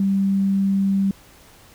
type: tone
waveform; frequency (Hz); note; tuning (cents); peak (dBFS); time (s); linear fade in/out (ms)
sine; 195.5; G3; -4; -16; 0-1.11; 2
effects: pink hiss -49 dBFS RMS until 1.74 s